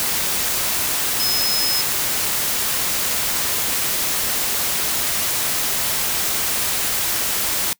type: tone in noise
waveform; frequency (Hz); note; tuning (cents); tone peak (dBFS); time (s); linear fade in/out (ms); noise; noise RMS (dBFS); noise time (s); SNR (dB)
sine; 5130; E8; -48; -20; 1.2-1.81; 0; white; -21; 0-7.73; -2
effects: noise-tail reverb RT60 0.1 s tail -23 dB re dry